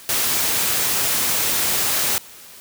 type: noise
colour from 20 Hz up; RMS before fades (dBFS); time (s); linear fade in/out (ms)
white; -20; 0.09-2.18; 0
effects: white hiss -42 dBFS RMS until 2.6 s + high-pass 60 Hz 12 dB/octave